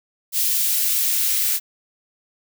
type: noise with high-pass filter sweep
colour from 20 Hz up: blue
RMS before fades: -20 dBFS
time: 0.32-1.6 s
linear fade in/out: 50 ms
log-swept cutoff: 2800 to 1600 Hz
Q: 0.86
effects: none